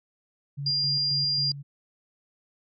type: tone with tremolo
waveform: sine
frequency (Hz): 141.3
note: C#3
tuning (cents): +34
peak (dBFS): -30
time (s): 0.57-1.63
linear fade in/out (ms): 20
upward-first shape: square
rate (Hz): 3.7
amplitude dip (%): 50
type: tone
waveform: sine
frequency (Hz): 4800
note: D8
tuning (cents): +37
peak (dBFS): -23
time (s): 0.66-1.52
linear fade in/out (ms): 5
effects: none